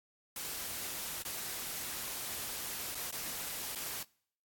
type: noise with dropouts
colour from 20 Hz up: white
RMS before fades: -40 dBFS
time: 0.36-4.03 s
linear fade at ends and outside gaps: 2 ms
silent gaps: 1.224-1.25 / 2.947-2.952 / 3.109-3.125 / 3.751-3.757 s
effects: noise-tail reverb RT60 0.6 s tail -25 dB re dry + AAC 64 kbps